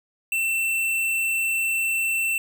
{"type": "tone", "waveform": "square", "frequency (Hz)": 2685, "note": "E7", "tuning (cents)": 31, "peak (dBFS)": -22, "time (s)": [0.32, 2.38], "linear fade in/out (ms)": 2, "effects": []}